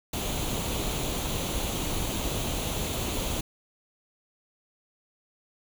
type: noise with comb filter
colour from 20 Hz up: pink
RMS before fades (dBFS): -30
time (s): 0.13-3.41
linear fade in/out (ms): 5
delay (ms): 0.29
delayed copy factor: +0.55
effects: none